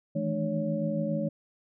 sine tone cluster, 156.7 / 163.8 / 214.6 / 298.4 / 560 Hz, D#3 / E3 / A3 / D4 / C#5, +13 / -11 / -43 / +28 / +18 cents, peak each -39 / -32 / -31 / -36 / -32 dBFS, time 0.15-1.29 s, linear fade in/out 10 ms, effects none

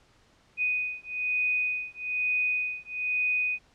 sine beating tone pair, 2489 / 2490.1 Hz, D#7 / D#7, 0 / +1 cents, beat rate 1.1 Hz, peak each -29 dBFS, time 0.57-3.59 s, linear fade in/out 50 ms, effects pink hiss -62 dBFS RMS until 3.74 s + low-pass 6000 Hz 12 dB/octave

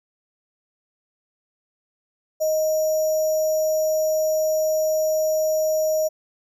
sine tone with sample-and-hold, 624 Hz, D#5, 5 cents sharp, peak -18 dBFS, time 2.4-6.09 s, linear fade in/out 20 ms, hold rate 6300 Hz, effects none

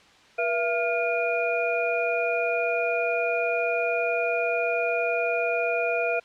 sine tone cluster, 481 / 672 / 1411 / 2437 Hz, B4 / E5 / F6 / D#7, -46 / +33 / +17 / -37 cents, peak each -28 / -26 / -32 / -28 dBFS, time 0.38-6.2 s, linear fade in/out 10 ms, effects white hiss -54 dBFS RMS until 6.24 s + low-pass 4000 Hz 12 dB/octave

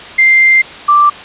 sine tone pair in turn, 2093 / 1174.7 Hz, C7 / D6, 0 / 0 cents, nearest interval minor seventh, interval 1000 cents, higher first, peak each -4 dBFS, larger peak neither, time 0.18-0.62 / 0.88-1.1 s, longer first, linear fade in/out 10 ms, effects white hiss -29 dBFS RMS until 1.24 s + resampled to 8000 Hz

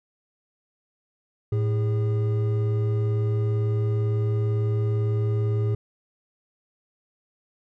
triangle tone pair together, 110 / 407.9 Hz, A2 / G#4, 0 / -31 cents, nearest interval octave + major seventh, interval 2269 cents, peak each -19 / -29 dBFS, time 1.52-5.75 s, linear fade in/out 5 ms, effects none

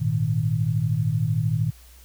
sine chord, Ab suspended second, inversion none, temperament just, 103.83 / 116.8 / 155.74 Hz, Ab2 / Bb2 / Eb3, 0 / +4 / +2 cents, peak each -27 / -23 / -24 dBFS, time 0-1.71 s, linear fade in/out 20 ms, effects added 60 Hz sine -47 dBFS peak until 2.04 s + white hiss -53 dBFS RMS until 2.04 s

